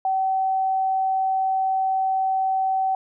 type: tone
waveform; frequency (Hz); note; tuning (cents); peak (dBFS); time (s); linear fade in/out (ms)
sine; 764; G5; -45; -19; 0.05-2.95; 2
effects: none